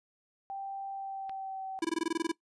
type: tone with pitch glide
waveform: sine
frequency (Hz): 784 to 766.5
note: G5 to G5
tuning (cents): 0 to -39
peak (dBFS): -36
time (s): 0.5-1.79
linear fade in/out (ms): 0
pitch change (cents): -39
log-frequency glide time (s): 0.91-1.65
type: click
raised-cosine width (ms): 0.3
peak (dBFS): -31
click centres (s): 1.295
type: tone bursts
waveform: square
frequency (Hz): 329.6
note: E4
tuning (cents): 0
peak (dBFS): -28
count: 11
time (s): 1.82-2.317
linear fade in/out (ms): 5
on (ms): 27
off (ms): 20
effects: noise-tail reverb RT60 0.1 s tail -20 dB re dry + resampled to 24000 Hz